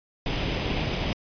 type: noise with comb filter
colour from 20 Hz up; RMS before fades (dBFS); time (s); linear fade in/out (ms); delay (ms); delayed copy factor
pink; -27; 0.26-1.13; 2; 0.35; +0.5
effects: resampled to 11025 Hz